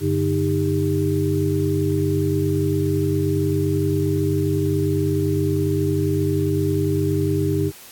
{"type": "tone cluster", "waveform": "sine", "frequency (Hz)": [95.8, 145.7, 310.6, 398.1], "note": ["G2", "D3", "D#4", "G4"], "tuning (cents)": [-39, -13, -3, 27], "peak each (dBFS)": -23, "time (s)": [0, 7.72], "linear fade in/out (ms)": 50, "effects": ["white hiss -43 dBFS RMS until 7.91 s", "AAC 64 kbps"]}